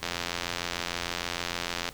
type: click train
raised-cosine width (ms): 0.2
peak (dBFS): -12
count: 162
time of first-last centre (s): 0.03-1.889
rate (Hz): 86.6
effects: pink hiss -49 dBFS RMS until 1.93 s